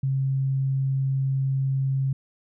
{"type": "tone", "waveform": "sine", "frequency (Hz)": 134.7, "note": "C#3", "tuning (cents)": -49, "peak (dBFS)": -21, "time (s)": [0.03, 2.13], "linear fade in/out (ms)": 5, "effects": []}